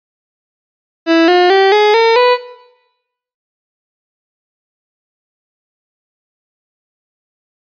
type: tone with pitch steps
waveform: 30% pulse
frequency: 329.6 / 357.4 / 387.5 / 420.1 / 455.5 / 493.8 Hz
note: E4 / F4 / G4 / G#4 / A#4 / B4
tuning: 0 / +40 / -20 / +20 / -40 / 0 cents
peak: -4 dBFS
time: 1.06-2.38 s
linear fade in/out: 50 ms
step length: 220 ms
effects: noise-tail reverb RT60 1.0 s tail -18 dB re dry + resampled to 11025 Hz